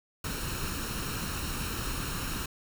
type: noise with comb filter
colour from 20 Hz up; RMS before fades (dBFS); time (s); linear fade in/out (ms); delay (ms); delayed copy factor
pink; -34; 0.24-2.46; 5; 0.73; +0.6
effects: none